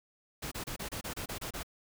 pink noise bursts, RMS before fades -39 dBFS, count 10, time 0.42-1.632 s, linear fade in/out 10 ms, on 96 ms, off 28 ms, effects none

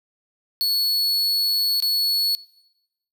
45% pulse tone with dropouts, 4399 Hz, C#8, 14 cents flat, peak -18 dBFS, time 0.61-2.35 s, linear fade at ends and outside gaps 0 ms, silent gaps 1.802-1.824 s, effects noise-tail reverb RT60 0.9 s tail -20 dB re dry

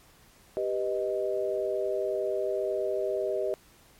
sine chord, G augmented, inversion none, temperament equal, 392 / 493.9 / 622.3 Hz, G4 / B4 / D#5, 0 / 0 / 0 cents, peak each -30 / -33 / -30 dBFS, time 0.57-3.54 s, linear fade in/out 0 ms, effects pink hiss -58 dBFS RMS until 3.99 s + MP3 64 kbps

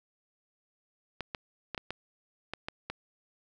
clicks, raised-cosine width 0.3 ms, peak -19 dBFS, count 8, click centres 1.207 / 1.348 / 1.747 / 1.778 / 1.906 / 2.536 / 2.685 / 2.9 s, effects none

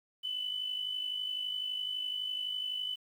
sine tone with amplitude modulation, 3001 Hz, F#7, 24 cents sharp, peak -30 dBFS, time 0.23-2.96 s, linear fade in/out 20 ms, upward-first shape sine, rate 51.9 Hz, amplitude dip 60%, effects tanh soft clip ceiling -26 dBFS + 10-bit

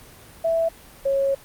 sine tone pair in turn, 659.3 / 548.3 Hz, E5 / C#5, 0 / -19 cents, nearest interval minor third, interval 319 cents, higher first, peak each -18 dBFS, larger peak neither, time 0.44-0.69 / 1.05-1.35 s, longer second, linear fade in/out 10 ms, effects pink hiss -46 dBFS RMS until 1.44 s + Opus 24 kbps

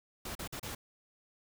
pink noise with dropouts, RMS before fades -41 dBFS, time 0.25-0.75 s, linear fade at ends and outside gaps 5 ms, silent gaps 0.352-0.391 / 0.476-0.524 / 0.597-0.629 s, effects none

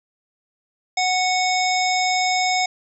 harmonic tone, 738 Hz, F#5, 5 cents flat, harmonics 1 / 3 / 5 / 7 / 9 / 10, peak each -20 / -23 / -29 / -26 / -32 / -33 dBFS, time 0.97-2.66 s, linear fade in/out 5 ms, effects none

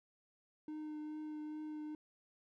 triangle tone with vibrato, 305.3 Hz, D#4, 33 cents flat, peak -40 dBFS, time 0.68-1.95 s, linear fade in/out 2 ms, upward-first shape triangle, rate 2.4 Hz, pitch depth 15 cents each way, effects none

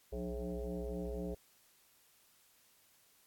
sine tone with frequency modulation, 178 Hz, F3, 33 cents sharp, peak -37 dBFS, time 0.12-1.35 s, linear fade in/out 10 ms, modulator 120 Hz, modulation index 3.3, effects white hiss -68 dBFS RMS until 3.26 s + AAC 64 kbps

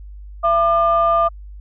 sine tone pair together, 673 / 1199.1 Hz, E5 / D6, +36 / +36 cents, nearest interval minor seventh, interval 1000 cents, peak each -15 / -14 dBFS, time 0.43-1.29 s, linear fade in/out 20 ms, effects tanh soft clip ceiling -6 dBFS + added 50 Hz sine -33 dBFS peak until 1.6 s

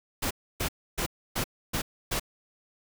pink noise bursts, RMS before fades -29 dBFS, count 6, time 0.22-2.198 s, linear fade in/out 10 ms, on 88 ms, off 290 ms, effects none

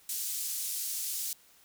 white band-pass noise, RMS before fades -35 dBFS, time 0.09-1.33 s, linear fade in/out 2 ms, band 5400 to 15000 Hz, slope 12 dB/octave, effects white hiss -61 dBFS RMS until 1.64 s

